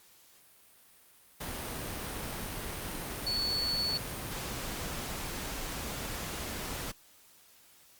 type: tone in noise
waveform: sine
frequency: 4435 Hz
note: C#8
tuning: in tune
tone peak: -29 dBFS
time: 3.26-3.98 s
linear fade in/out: 10 ms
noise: pink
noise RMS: -38 dBFS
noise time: 1.4-6.92 s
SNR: +6 dB
effects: white hiss -60 dBFS RMS until 7.99 s + Opus 48 kbps